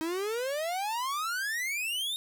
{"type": "exponential sweep", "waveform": "45% pulse", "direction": "up", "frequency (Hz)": [312.9, 3726], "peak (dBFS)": -30, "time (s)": [0.01, 2.16], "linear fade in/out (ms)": 0, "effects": []}